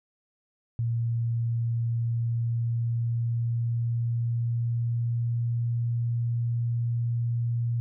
sine tone with pitch glide, 116.54 to 118.03 Hz, A#2 to A#2, 0 to +22 cents, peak -24 dBFS, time 0.79-7.8 s, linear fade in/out 0 ms, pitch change +22 cents, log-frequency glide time 1.93-5.64 s, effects none

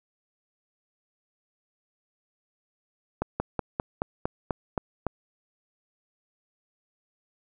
slowing click train, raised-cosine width 1 ms, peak -12 dBFS, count 9, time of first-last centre 3.22-5.067 s, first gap 180 ms, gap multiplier 1.07, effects none

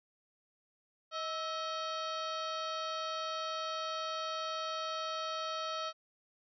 harmonic tone with a mistuned harmonic, 632 Hz, D#5, 27 cents sharp, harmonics 1 / 2 / 3 / 4 / 5 / 6 / 7 / 8 / 9, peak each -41 / -38 / -52 / -51 / -45 / -49 / -47 / -57 / -53 dBFS, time 1.11-5.93 s, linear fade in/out 50 ms, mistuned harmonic 2, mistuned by +62 cents, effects none

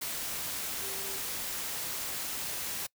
sine tone in noise, 390 Hz, G4, 9 cents flat, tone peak -46 dBFS, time 0.81-1.18 s, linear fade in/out 10 ms, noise white, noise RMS -36 dBFS, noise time 0.01-2.87 s, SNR -13 dB, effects noise-tail reverb RT60 0.1 s tail -24 dB re dry

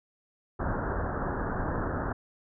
pink low-pass noise, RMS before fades -31 dBFS, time 0.59-2.13 s, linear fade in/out 10 ms, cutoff 1700 Hz, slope 96 dB/octave, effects none

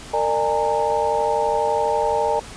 sine tone cluster, 458.7 / 598 / 823 / 915 Hz, A#4 / D5 / G#5 / A#5, -28 / +31 / -16 / -32 cents, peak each -23 dBFS, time 0.13-2.4 s, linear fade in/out 10 ms, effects pink hiss -38 dBFS RMS until 2.56 s + resampled to 22050 Hz

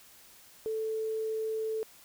sine tone, 440 Hz, A4, in tune, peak -30 dBFS, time 0.66-1.83 s, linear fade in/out 0 ms, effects white hiss -56 dBFS RMS until 2.04 s

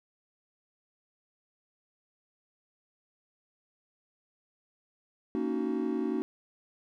triangle chord, D# minor seventh, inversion second, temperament just, 233.3 / 280 / 311.1 / 373.4 Hz, A#3 / C#4 / D#4 / F#4, +2 / +18 / 0 / +16 cents, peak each -32 dBFS, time 5.35-6.22 s, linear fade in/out 0 ms, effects none

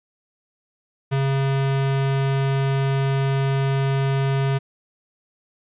square tone, 136.3 Hz, C#3, 29 cents flat, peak -19 dBFS, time 1.11-4.59 s, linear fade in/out 20 ms, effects resampled to 8000 Hz + 10-bit

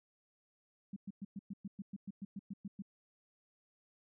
sine tone bursts, 198.1 Hz, G3, 18 cents sharp, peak -40 dBFS, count 14, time 0.93-2.822 s, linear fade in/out 5 ms, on 33 ms, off 110 ms, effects none

